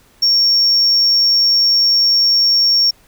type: tone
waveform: triangle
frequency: 5510 Hz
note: F8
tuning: 24 cents flat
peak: -7 dBFS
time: 0.22-2.91 s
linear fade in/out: 10 ms
effects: tanh soft clip ceiling -6 dBFS + pink hiss -51 dBFS RMS until 3.07 s